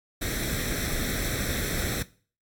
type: noise with comb filter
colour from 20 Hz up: pink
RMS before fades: -29 dBFS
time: 0.21-2.03 s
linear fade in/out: 10 ms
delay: 0.52 ms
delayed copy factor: +0.75
effects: noise-tail reverb RT60 0.4 s tail -18 dB re dry + AAC 64 kbps